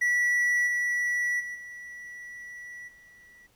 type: tone with level steps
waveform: triangle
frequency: 1949 Hz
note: B6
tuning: 23 cents flat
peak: -20 / -23 / -32 / -38 / -50 dBFS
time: 0.01-3.47 s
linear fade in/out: 10 ms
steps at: 0.66 / 1.39 / 1.54 / 2.87 s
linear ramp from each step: 20 ms
effects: pink hiss -65 dBFS RMS until 3.55 s